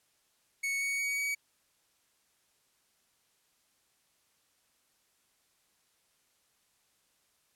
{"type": "tone with pitch steps", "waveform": "45% pulse", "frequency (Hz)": [2217, 2232, 2248, 2264], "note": ["C#7", "C#7", "C#7", "C#7"], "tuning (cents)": [0, 11, 24, 36], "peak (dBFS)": -30, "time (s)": [0.63, 1.35], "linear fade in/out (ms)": 10, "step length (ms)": 180, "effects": ["white hiss -72 dBFS RMS until 7.55 s", "low-pass 12000 Hz 12 dB/octave"]}